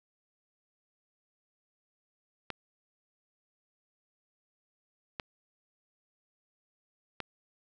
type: clicks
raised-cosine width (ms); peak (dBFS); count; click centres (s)
0.3; -19; 3; 2.503 / 5.198 / 7.203
effects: none